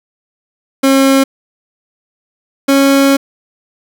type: tone pair in turn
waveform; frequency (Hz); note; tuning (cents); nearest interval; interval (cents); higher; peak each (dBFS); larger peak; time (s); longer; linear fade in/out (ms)
30% pulse; 270 / 275.2; C#4 / C#4; -45 / -12; unison; 33; second; -4; neither; 0.83-1.24 / 2.68-3.17; second; 10
effects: none